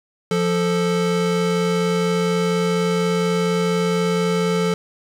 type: tone pair together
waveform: square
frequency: 174.73 / 440 Hz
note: F3 / A4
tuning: +1 / 0 cents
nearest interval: octave + major third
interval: 1599 cents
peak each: -21 dBFS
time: 0.31-4.74 s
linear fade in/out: 2 ms
effects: low-pass 8000 Hz 12 dB/octave + 7-bit

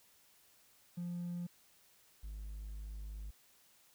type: tone pair in turn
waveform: triangle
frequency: 174.61 / 51.91 Hz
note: F3 / G#1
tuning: 0 / 0 cents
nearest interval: octave + major sixth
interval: 2100 cents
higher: first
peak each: -35 / -40 dBFS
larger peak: first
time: 0.97-1.47 / 2.23-3.31 s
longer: second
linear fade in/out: 10 ms
effects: tanh soft clip ceiling -34 dBFS + white hiss -67 dBFS RMS until 3.94 s

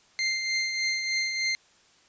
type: tone with tremolo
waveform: 25% pulse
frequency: 2093 Hz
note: C7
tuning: in tune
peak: -20 dBFS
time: 0.19-1.55 s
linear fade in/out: 0 ms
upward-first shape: triangle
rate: 3.3 Hz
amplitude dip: 50%
effects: white hiss -60 dBFS RMS until 2.08 s + resampled to 16000 Hz

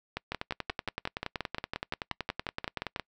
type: two click trains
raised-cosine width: 0.3 ms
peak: -16 / -16 dBFS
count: 17 / 29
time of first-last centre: 0.17-2.997 / 0.32-2.962 s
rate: 5.66 / 10.6 Hz
effects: noise-tail reverb RT60 0.1 s tail -26 dB re dry

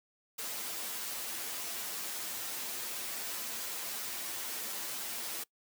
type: noise with comb filter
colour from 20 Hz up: white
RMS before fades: -39 dBFS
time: 0.38-5.44 s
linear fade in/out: 10 ms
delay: 8.8 ms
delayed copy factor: +0.75
effects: noise-tail reverb RT60 0.1 s tail -22 dB re dry + high-pass 200 Hz 12 dB/octave

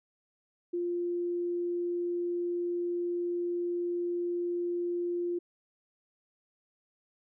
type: tone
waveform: sine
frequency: 349.2 Hz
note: F4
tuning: in tune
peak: -29 dBFS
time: 0.73-5.39 s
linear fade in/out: 10 ms
effects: none

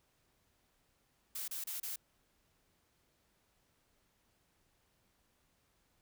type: noise bursts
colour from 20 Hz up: blue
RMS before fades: -41 dBFS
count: 4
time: 1.35-1.96 s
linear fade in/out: 5 ms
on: 130 ms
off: 30 ms
effects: pink hiss -75 dBFS RMS until 6.01 s

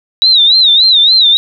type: tone with vibrato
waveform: sine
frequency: 3843 Hz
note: B7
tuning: 48 cents flat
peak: -4 dBFS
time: 0.22-1.37 s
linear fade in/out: 0 ms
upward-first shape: sine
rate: 3.5 Hz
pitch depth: 140 cents each way
effects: none

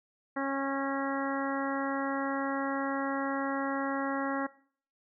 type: harmonic tone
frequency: 274 Hz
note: C#4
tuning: 20 cents flat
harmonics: 1 / 2 / 3 / 4 / 5 / 6 / 7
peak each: -33 / -36 / -38 / -39 / -40 / -41 / -41 dBFS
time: 0.36-4.47 s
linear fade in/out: 10 ms
effects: noise-tail reverb RT60 0.5 s tail -20 dB re dry

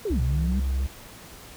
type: linear two-way sweep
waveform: sine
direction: down then up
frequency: 458.3 to 115.9 to 202.3 Hz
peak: -24 dBFS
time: 0.05-0.6 s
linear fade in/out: 5 ms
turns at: 0.21 s
type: tone with vibrato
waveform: triangle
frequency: 66.1 Hz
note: C2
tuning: 18 cents sharp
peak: -20 dBFS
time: 0.1-0.87 s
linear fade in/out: 10 ms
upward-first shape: square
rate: 4.3 Hz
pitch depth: 14 cents each way
effects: tanh soft clip ceiling -14 dBFS + pink hiss -45 dBFS RMS until 1.56 s

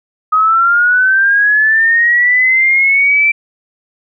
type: linear sweep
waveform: sine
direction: up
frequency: 1253 to 2344 Hz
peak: -7 dBFS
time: 0.32-3.32 s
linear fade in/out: 10 ms
effects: none

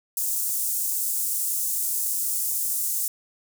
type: high-pass noise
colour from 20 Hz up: pink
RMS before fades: -26 dBFS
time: 0.17-3.08 s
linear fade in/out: 2 ms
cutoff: 7800 Hz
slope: 24 dB/octave
effects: none

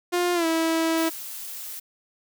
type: tone with pitch glide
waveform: sawtooth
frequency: 353.3 to 325.9 Hz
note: F4 to E4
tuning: +20 to -20 cents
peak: -17 dBFS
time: 0.12-1.1 s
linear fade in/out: 20 ms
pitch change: -140 cents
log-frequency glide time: 0.34-0.46 s
type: noise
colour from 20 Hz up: blue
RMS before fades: -36 dBFS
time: 0.97-1.8 s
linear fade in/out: 10 ms
effects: none

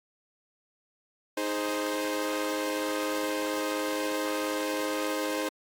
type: chord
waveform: sawtooth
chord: Ab major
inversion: second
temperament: equal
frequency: 311.1 / 415.3 / 523.3 Hz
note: Eb4 / Ab4 / C5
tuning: 0 / 0 / 0 cents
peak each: -28 / -32 / -28 dBFS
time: 1.37-5.49 s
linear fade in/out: 5 ms
effects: AAC 64 kbps

